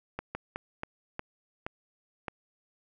slowing click train, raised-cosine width 0.5 ms, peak -19 dBFS, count 7, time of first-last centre 0.19-2.282 s, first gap 160 ms, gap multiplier 1.31, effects none

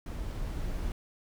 brown noise with level ramp, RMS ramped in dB -36 to -33 dBFS, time 0.06-0.92 s, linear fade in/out 2 ms, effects none

